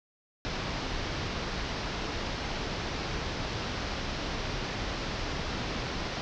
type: low-pass noise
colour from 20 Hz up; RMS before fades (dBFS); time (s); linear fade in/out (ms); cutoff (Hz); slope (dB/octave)
pink; -34; 0.45-6.21; 0; 5700; 48
effects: none